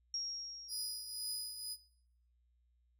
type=tone with exponential decay; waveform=sine; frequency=5588 Hz; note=F8; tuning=in tune; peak=-35 dBFS; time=0.14-1.66 s; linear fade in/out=2 ms; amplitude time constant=330 ms
type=tone with tremolo; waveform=25% pulse; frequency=4978 Hz; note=D#8; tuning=in tune; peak=-32 dBFS; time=0.68-1.77 s; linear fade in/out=50 ms; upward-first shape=triangle; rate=2 Hz; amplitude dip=65%
effects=noise-tail reverb RT60 0.7 s tail -19 dB re dry + added 60 Hz sine -70 dBFS peak until 2.99 s